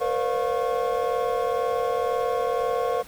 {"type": "tone cluster", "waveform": "triangle", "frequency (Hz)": [466, 508, 574, 709, 1092], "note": ["A#4", "B4", "D5", "F5", "C#6"], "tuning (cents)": [-1, 49, -40, 26, -26], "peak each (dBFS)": [-25, -25, -31, -27, -29], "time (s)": [0, 3.03], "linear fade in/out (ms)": 20, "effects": ["pink hiss -46 dBFS RMS until 3.07 s"]}